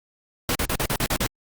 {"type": "noise bursts", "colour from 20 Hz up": "pink", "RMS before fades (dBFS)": -23, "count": 8, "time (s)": [0.49, 1.266], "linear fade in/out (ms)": 2, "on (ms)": 62, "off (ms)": 40, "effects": ["Opus 48 kbps"]}